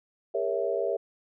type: chord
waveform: sine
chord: G diminished seventh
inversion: none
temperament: equal with one note detuned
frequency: 401.9 / 466.2 / 554.4 / 659.3 Hz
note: G4 / Bb4 / Db5 / Fb5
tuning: +43 / 0 / 0 / 0 cents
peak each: -31 dBFS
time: 0.34-0.97 s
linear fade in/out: 10 ms
effects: none